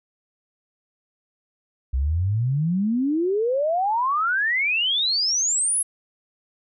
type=exponential sweep; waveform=sine; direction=up; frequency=61.74 to 10960 Hz; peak=-19 dBFS; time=1.93-5.83 s; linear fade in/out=10 ms; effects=none